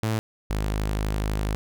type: tone pair in turn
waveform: sawtooth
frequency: 110 / 52.06 Hz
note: A2 / G#1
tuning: 0 / +5 cents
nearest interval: octave + minor second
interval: 1295 cents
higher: first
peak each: -19 / -20 dBFS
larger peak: first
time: 0.03-0.19 / 0.5-1.55 s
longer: second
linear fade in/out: 0 ms
effects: none